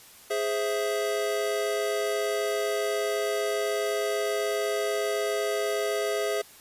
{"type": "chord", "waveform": "square", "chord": "Ab augmented", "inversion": "none", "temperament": "equal", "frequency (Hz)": [415.3, 523.3, 659.3], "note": ["Ab4", "C5", "E5"], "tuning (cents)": [0, 0, 0], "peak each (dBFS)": [-29, -34, -31], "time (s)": [0.3, 6.42], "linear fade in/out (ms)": 10, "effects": ["white hiss -51 dBFS RMS until 6.6 s", "resampled to 32000 Hz"]}